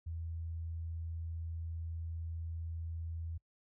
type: tone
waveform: sine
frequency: 82.41 Hz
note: E2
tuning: in tune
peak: -38 dBFS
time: 0.06-3.38 s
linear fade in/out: 10 ms
effects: noise-tail reverb RT60 0.1 s tail -24 dB re dry